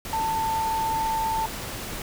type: tone in noise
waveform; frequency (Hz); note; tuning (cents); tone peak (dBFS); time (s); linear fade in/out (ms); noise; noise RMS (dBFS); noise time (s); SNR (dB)
sine; 890; A5; +20; -23; 0.13-1.46; 2; pink; -34; 0.05-2.02; +8
effects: none